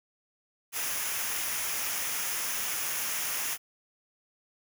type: noise with comb filter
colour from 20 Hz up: white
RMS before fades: -32 dBFS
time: 0.72-3.58 s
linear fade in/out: 50 ms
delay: 0.24 ms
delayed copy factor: -0.55
effects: none